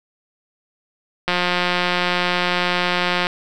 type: click train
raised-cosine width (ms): 0.3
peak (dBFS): -3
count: 355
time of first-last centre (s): 1.28-3.269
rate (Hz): 178
effects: none